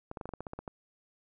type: clicks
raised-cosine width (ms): 1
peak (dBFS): -25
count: 11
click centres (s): 0.114 / 0.172 / 0.212 / 0.256 / 0.291 / 0.337 / 0.406 / 0.468 / 0.534 / 0.59 / 0.678
effects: none